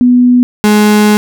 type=tone pair in turn; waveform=sine / 35% pulse; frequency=246.9 / 210.2 Hz; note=B3 / G#3; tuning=0 / +21 cents; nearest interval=minor third; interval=279 cents; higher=first; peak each=-3 dBFS; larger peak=neither; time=0.01-0.43 / 0.64-1.17 s; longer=second; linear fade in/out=0 ms; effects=none